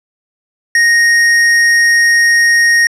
sine tone with hard clipping, 1864.7 Hz, A#6, in tune, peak -8 dBFS, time 0.75-2.87 s, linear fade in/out 2 ms, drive 15 dB, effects low-pass 9000 Hz 12 dB/octave

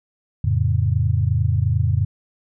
sine chord, F augmented, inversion none, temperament equal, 87.31 / 110 / 138.59 Hz, F2 / A2 / C#3, 0 / 0 / 0 cents, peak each -20 / -19 / -22 dBFS, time 0.44-2.05 s, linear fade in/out 5 ms, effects none

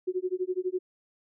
sine tone with tremolo, 367.5 Hz, F#4, 12 cents flat, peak -24 dBFS, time 0.07-0.79 s, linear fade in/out 10 ms, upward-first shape sine, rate 12 Hz, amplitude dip 100%, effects none

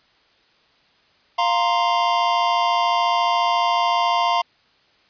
square chord, F suspended fourth, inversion none, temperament equal, 698.5 / 932.3 / 1046.5 Hz, F5 / Bb5 / C6, 0 / 0 / 0 cents, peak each -22 dBFS, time 1.38-4.42 s, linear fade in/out 10 ms, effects white hiss -58 dBFS RMS until 5.09 s + resampled to 11025 Hz

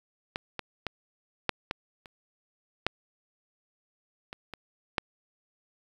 clicks, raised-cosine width 0.3 ms, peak -15 / -17 / -15 / -8 / -14 / -30 / -8 / -23 / -23 / -9 dBFS, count 10, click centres 0.359 / 0.593 / 0.867 / 1.493 / 1.711 / 2.058 / 2.866 / 4.329 / 4.537 / 4.982 s, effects 8-bit

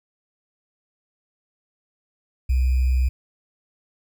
sine tone with sample-and-hold, 63.9 Hz, C2, 40 cents flat, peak -16 dBFS, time 2.49-3.09 s, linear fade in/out 10 ms, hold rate 2450 Hz, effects none

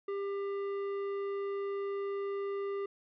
sine tone with tanh clipping, 398.1 Hz, G4, 27 cents sharp, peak -35 dBFS, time 0.08-2.86 s, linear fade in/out 5 ms, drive 11 dB, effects none

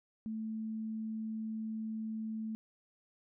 sine tone, 220 Hz, A3, in tune, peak -36 dBFS, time 0.26-2.55 s, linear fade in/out 0 ms, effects none

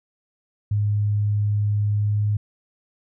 sine tone with pitch glide, 103.83 to 104.49 Hz, G#2 to G#2, 0 to +11 cents, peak -18 dBFS, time 0.71-2.37 s, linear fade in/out 5 ms, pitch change +11 cents, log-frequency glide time 1.93-2.24 s, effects none

